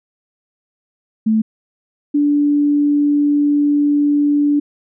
sine tone pair in turn, 219.2 / 291 Hz, A3 / D4, -6 / -16 cents, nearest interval perfect fourth, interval 490 cents, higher second, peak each -11 dBFS, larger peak neither, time 1.26-1.42 / 2.14-4.6 s, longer second, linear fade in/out 10 ms, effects none

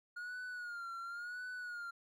triangle tone with vibrato, 1428 Hz, F6, 38 cents sharp, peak -40 dBFS, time 0.16-1.91 s, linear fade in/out 10 ms, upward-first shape sine, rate 0.94 Hz, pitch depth 79 cents each way, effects none

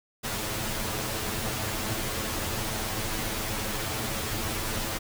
pink noise with comb filter, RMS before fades -31 dBFS, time 0.23-4.99 s, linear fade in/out 20 ms, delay 9.2 ms, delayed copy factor +0.85, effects none

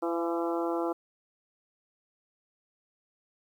harmonic tone with a mistuned harmonic, 168.5 Hz, E3, 38 cents sharp, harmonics 2 / 3 / 4 / 5 / 6 / 7 / 8, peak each -30 / -34 / -36 / -38 / -40 / -41 / -42 dBFS, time 0.02-0.93 s, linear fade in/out 10 ms, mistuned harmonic 4, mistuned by +19 cents, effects 10-bit

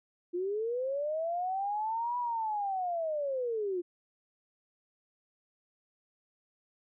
sine linear two-way sweep, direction up then down, 342.7 to 984 to 342.7 Hz, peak -30 dBFS, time 0.33-3.82 s, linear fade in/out 20 ms, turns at 2.18 s, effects none

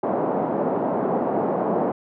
white band-pass noise, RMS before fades -23 dBFS, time 0.03-1.92 s, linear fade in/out 5 ms, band 170 to 780 Hz, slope 24 dB/octave, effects none

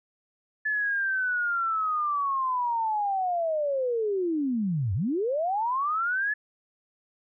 sine linear two-way sweep, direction down then up, 1734 to 87.31 to 1734 Hz, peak -24 dBFS, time 0.65-6.34 s, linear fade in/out 10 ms, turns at 4.94 s, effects none

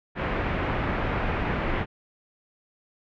pink low-pass noise, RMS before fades -27 dBFS, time 0.15-1.86 s, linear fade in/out 50 ms, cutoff 2400 Hz, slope 24 dB/octave, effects none

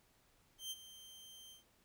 sawtooth tone with ADSR envelope, 3136 Hz, G7, in tune, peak -37 dBFS, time 0.58-1.64 s, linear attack 130 ms, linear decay 36 ms, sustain -14 dB, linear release 130 ms, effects pink hiss -72 dBFS RMS until 1.84 s

